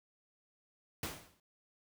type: noise with exponential decay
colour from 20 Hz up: pink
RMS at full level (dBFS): -36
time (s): 1.03-1.4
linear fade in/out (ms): 2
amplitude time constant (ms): 80
effects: high-pass 60 Hz 12 dB/octave